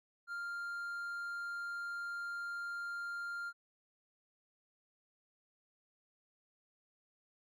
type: tone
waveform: triangle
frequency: 1396.9 Hz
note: F6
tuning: in tune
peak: -37 dBFS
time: 0.27-3.53 s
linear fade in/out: 50 ms
effects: none